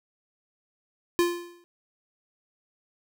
square tone with exponential decay, 347.4 Hz, F4, 9 cents flat, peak -18 dBFS, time 1.19-1.64 s, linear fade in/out 0 ms, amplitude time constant 96 ms, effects none

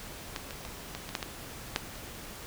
clicks, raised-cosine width 0.2 ms, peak -16 / -21 / -23 / -19 / -21 / -12 / -16 / -9 / -29 dBFS, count 9, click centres 0.362 / 0.508 / 0.651 / 0.95 / 1.091 / 1.152 / 1.228 / 1.761 / 1.956 s, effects pink hiss -44 dBFS RMS until 2.46 s

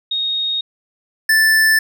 sine / square tone pair in turn, 3729 / 1759.9 Hz, A#7 / A6, 0 / 0 cents, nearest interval octave + minor second, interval 1300 cents, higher first, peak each -17 / -11 dBFS, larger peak second, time 0.11-0.61 / 1.29-1.79 s, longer neither, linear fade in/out 5 ms, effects none

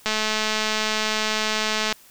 click train, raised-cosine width 0.2 ms, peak -6 dBFS, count 404, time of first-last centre 0.06-1.926 s, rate 216 Hz, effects white hiss -51 dBFS RMS until 2.1 s

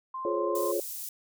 sine tone, 1046.5 Hz, C6, in tune, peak -33 dBFS, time 0.14-0.72 s, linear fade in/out 5 ms
sine chord, Db major seventh, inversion first, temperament equal with one note detuned, 349.2 / 424.8 / 523.3 / 554.4 Hz, F4 / Ab4 / C5 / Db5, 0 / +39 / 0 / 0 cents, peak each -31 / -32 / -37 / -31 dBFS, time 0.25-0.8 s, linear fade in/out 2 ms
white high-pass noise, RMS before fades -38 dBFS, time 0.55-1.09 s, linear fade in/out 2 ms, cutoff 6900 Hz, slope 12 dB/octave
effects none

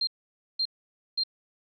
sine tone bursts, 4186 Hz, C8, in tune, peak -24 dBFS, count 3, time 0.01-1.236 s, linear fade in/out 5 ms, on 62 ms, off 520 ms, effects none

